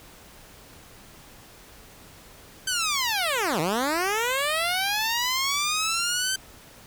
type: linear two-way sweep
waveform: 10% pulse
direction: down then up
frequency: 1557 to 147.5 to 1557 Hz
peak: -15 dBFS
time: 2.67-6.36 s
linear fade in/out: 5 ms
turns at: 3.6 s
effects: pink hiss -49 dBFS RMS until 6.86 s